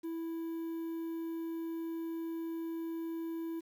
triangle tone with quantisation, 329.6 Hz, E4, in tune, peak -34 dBFS, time 0.03-3.61 s, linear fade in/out 20 ms, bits 10, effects none

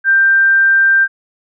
sine tone, 1575 Hz, G6, 8 cents sharp, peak -7 dBFS, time 0.04-1.08 s, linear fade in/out 50 ms, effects none

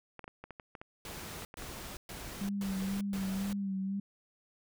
clicks, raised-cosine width 0.5 ms, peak -30 dBFS, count 11, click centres 0.193 / 0.242 / 0.279 / 0.44 / 0.507 / 0.598 / 0.752 / 0.815 / 1.422 / 1.541 / 1.622 s
pink noise bursts, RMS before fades -44 dBFS, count 5, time 1.05-3.53 s, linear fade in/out 2 ms, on 400 ms, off 120 ms
sine tone with vibrato, 196 Hz, G3, in tune, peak -32 dBFS, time 2.41-4 s, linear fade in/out 5 ms, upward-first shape sine, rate 2 Hz, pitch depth 44 cents each way
effects none

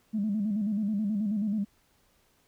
sine tone with vibrato, 208.6 Hz, G#3, 8 cents sharp, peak -25 dBFS, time 0.13-1.65 s, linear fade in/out 20 ms, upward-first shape square, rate 9.3 Hz, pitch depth 78 cents each way, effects tanh soft clip ceiling -21 dBFS + pink hiss -67 dBFS RMS until 2.47 s

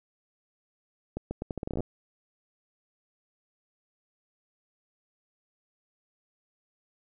accelerating click train, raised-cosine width 2 ms, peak -19 dBFS, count 14, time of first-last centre 1.17-1.806 s, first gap 140 ms, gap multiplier 0.79, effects none

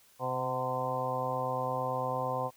harmonic tone with a mistuned harmonic, 128.9 Hz, C3, 26 cents flat, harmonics 1 / 2 / 3 / 4 / 5 / 6 / 7 / 8, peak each -39 / -44 / -47 / -35 / -41 / -37 / -38 / -36 dBFS, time 0.19-2.51 s, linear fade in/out 50 ms, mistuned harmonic 6, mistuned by -46 cents, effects white hiss -62 dBFS RMS until 2.56 s

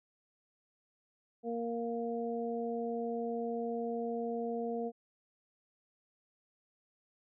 harmonic tone, 233.1 Hz, A#3, in tune, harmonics 1 / 2 / 3, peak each -38 / -36 / -41 dBFS, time 1.43-4.92 s, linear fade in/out 50 ms, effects none

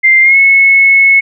sine tone with pitch glide, 2093 to 2193 Hz, C7 to C#7, 0 to -19 cents, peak -3 dBFS, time 0.03-1.21 s, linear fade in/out 20 ms, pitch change +81 cents, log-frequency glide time 0.22-0.37 s, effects none

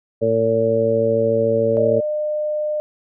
harmonic tone, 113.4 Hz, A#2, 47 cents flat, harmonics 1 / 2 / 3 / 4 / 5, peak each -26 / -25 / -29 / -18 / -18 dBFS, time 0.21-2.01 s, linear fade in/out 20 ms
sine tone, 604 Hz, D5, 48 cents sharp, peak -19 dBFS, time 1.77-2.8 s, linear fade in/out 0 ms
effects none

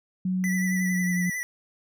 sine tone with pitch glide, 185 to 178.7 Hz, F#3 to F3, 0 to +40 cents, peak -23 dBFS, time 0.25-1.3 s, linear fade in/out 5 ms, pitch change -60 cents, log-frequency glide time 0.79-1.14 s
square tone with vibrato, 1975.5 Hz, B6, in tune, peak -29 dBFS, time 0.44-1.43 s, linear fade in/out 0 ms, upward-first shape triangle, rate 11 Hz, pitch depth 43 cents each way
effects none

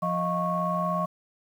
sine tone cluster, 175 / 626 / 703 / 1102 Hz, F3 / D#5 / F5 / C#6, +4 / +10 / +11 / -11 cents, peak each -29 / -30 / -35 / -27 dBFS, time 0.02-1.06 s, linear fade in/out 10 ms, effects tanh soft clip ceiling -15 dBFS + 9-bit

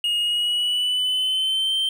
triangle tone with pitch glide, 2866 to 3125 Hz, F7 to G7, +44 to -6 cents, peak -18 dBFS, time 0.04-1.89 s, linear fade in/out 2 ms, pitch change +150 cents, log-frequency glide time 0.2-1.75 s, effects none

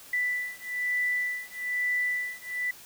sine beating tone pair, 1980 / 1981.1 Hz, B6 / B6, +4 / +5 cents, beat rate 1.1 Hz, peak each -30 dBFS, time 0.13-2.71 s, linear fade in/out 5 ms, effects white hiss -49 dBFS RMS until 2.85 s

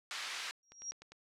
pink band-pass noise, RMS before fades -42 dBFS, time 0.11-0.51 s, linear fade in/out 0 ms, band 1600 to 5200 Hz, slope 12 dB/octave
sine tone with exponential growth, 5640 Hz, F8, 16 cents sharp, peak -35 dBFS, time 0.63-0.91 s, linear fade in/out 1 ms, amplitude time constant 59 ms
click train, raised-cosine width 0.2 ms, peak -36 dBFS, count 5, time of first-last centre 0.72-1.12 s, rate 10 Hz
effects low-pass 12000 Hz 12 dB/octave

